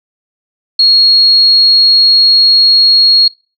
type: tone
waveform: sine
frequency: 4300 Hz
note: C8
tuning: 47 cents sharp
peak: -4 dBFS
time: 0.79-3.28 s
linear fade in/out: 5 ms
effects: noise-tail reverb RT60 0.3 s tail -20 dB re dry